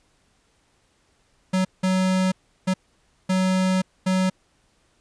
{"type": "tone bursts at uneven times", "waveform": "square", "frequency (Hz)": 186.8, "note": "F#3", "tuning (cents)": 17, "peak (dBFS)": -19, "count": 5, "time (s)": [[1.53, 1.65], [1.83, 2.32], [2.67, 2.74], [3.29, 3.82], [4.06, 4.3]], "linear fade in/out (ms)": 10, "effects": ["pink hiss -64 dBFS RMS until 5 s", "resampled to 22050 Hz"]}